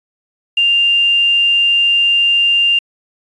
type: tone with quantisation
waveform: sine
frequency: 2794 Hz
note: F7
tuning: in tune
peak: -9 dBFS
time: 0.57-2.79 s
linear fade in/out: 5 ms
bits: 6
effects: resampled to 22050 Hz